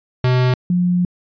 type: tone pair in turn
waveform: square / sine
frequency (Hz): 126.5 / 178.12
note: B2 / F3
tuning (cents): +42 / +34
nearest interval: tritone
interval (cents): 592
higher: second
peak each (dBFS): -13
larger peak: neither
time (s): 0.24-0.54 / 0.7-1.05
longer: second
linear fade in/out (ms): 2
effects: resampled to 11025 Hz